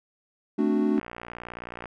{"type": "chord", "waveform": "triangle", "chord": "D dominant seventh", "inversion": "second", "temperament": "equal", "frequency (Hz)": [220, 261.6, 293.7, 370], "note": ["A3", "C4", "D4", "F#4"], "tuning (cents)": [0, 0, 0, 0], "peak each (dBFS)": [-23, -28, -23, -26], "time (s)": [0.58, 1], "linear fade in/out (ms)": 10}
{"type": "click train", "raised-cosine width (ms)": 0.5, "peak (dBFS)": -22, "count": 53, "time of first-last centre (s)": [0.98, 1.857], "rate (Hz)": 59.3}
{"effects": []}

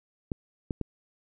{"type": "clicks", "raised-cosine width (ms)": 3, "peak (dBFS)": -17, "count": 3, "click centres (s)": [0.318, 0.708, 0.813], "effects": []}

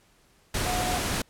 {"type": "tone in noise", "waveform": "sine", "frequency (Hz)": 726, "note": "F#5", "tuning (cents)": -33, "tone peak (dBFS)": -29, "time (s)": [0.66, 0.98], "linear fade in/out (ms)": 5, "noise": "pink", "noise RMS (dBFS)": -28, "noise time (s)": [0.54, 1.22], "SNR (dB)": -4, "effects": ["pink hiss -62 dBFS RMS until 1.29 s", "low-pass 12000 Hz 12 dB/octave"]}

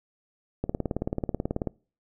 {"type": "click train", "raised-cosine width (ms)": 2, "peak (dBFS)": -14, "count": 20, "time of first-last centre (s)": [0.64, 1.673], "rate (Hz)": 18.4, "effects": ["noise-tail reverb RT60 0.4 s tail -25 dB re dry"]}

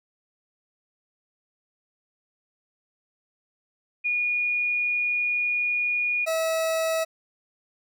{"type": "tone pair in turn", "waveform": ["sine", "40% pulse"], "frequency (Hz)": [2444, 647.3], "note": ["D#7", "E5"], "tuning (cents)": [-32, -32], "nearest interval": "octave + major seventh", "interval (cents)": 2300, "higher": "first", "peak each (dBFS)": -22, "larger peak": "neither", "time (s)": [[4.04, 6.26], [6.26, 7.05]], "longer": "first", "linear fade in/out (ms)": 20, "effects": []}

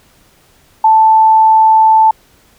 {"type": "tone", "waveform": "sine", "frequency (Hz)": 880, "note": "A5", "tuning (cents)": 0, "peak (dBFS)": -4, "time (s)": [0.84, 2.11], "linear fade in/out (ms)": 5, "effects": ["pink hiss -49 dBFS RMS until 2.58 s"]}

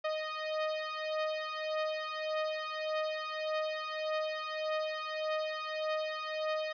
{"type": "beating tone pair", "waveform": "sawtooth", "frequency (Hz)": [620, 621.7], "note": ["D#5", "D#5"], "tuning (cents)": [-6, -2], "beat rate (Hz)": 1.7, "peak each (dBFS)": [-33, -32], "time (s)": [0.04, 6.73], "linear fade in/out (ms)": 10, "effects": ["resampled to 11025 Hz", "11-bit"]}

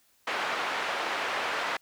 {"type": "band-pass noise", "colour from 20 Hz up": "pink", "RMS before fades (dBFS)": -31, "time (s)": [0.27, 1.77], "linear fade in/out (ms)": 5, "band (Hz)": [730, 2500], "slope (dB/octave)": 12, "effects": ["white hiss -66 dBFS RMS until 1.81 s"]}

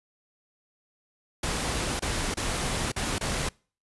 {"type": "noise with dropouts", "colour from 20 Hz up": "pink", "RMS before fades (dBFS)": -29, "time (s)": [1.43, 3.49], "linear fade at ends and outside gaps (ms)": 5, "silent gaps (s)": [[1.995, 2.021], [2.342, 2.37], [2.919, 2.962], [3.184, 3.209]], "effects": ["noise-tail reverb RT60 0.4 s tail -26 dB re dry", "resampled to 24000 Hz"]}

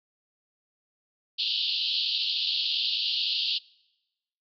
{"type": "band-pass noise", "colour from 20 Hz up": "white", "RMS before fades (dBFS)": -28, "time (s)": [1.38, 3.59], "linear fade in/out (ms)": 20, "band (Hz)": [2800, 4700], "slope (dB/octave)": 96, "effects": ["noise-tail reverb RT60 1.0 s tail -25 dB re dry"]}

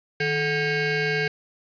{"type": "ring-modulated tone", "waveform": "25% pulse", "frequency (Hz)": 587.3, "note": "D5", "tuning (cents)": 0, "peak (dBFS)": -15, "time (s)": [0.2, 1.28], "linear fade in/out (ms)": 5, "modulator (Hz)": 1020, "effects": ["resampled to 11025 Hz", "7-bit"]}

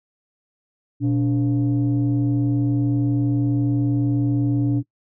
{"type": "tone pair together", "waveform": "sine", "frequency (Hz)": [120.73, 288.3], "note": ["B2", "D4"], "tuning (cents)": [-39, -32], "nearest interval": "octave + minor third", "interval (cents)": 1507, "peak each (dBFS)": -18, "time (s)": [1, 4.83], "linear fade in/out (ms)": 50, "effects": ["noise-tail reverb RT60 0.1 s tail -21 dB re dry", "tanh soft clip ceiling -13 dBFS"]}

